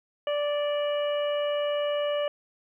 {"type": "harmonic tone", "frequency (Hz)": 585, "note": "D5", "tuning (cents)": -7, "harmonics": [1, 2, 3, 4, 5], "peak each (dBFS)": [-25, -37, -41, -44, -37], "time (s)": [0.27, 2.28], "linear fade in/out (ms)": 2, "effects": ["11-bit"]}